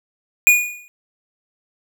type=tone with exponential decay; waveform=square; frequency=2449 Hz; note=D#7; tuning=28 cents flat; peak=-6 dBFS; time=0.47-0.88 s; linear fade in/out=0 ms; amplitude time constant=87 ms; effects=none